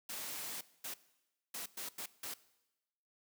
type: noise bursts at uneven times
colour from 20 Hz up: white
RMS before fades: -43 dBFS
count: 6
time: 0.09-0.61 / 0.84-0.94 / 1.54-1.66 / 1.77-1.89 / 1.98-2.06 / 2.23-2.34 s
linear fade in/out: 5 ms
effects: noise-tail reverb RT60 1.0 s tail -19 dB re dry + high-pass 150 Hz 12 dB/octave